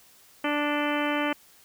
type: harmonic tone with a mistuned harmonic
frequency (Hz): 293.7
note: D4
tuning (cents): 0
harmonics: 1 / 2 / 3 / 4 / 5 / 6 / 7 / 8 / 9 / 10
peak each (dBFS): -28 / -31 / -33 / -34 / -35 / -36 / -36 / -37 / -38 / -38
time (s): 0.44-1.33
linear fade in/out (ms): 5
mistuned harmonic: 10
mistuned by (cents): +65
effects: white hiss -56 dBFS RMS until 1.64 s